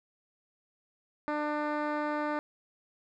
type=tone with low-pass filter; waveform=10% pulse; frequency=298.6 Hz; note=D4; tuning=29 cents sharp; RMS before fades=-32 dBFS; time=1.28-2.39 s; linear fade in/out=0 ms; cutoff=1700 Hz; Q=0.61; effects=none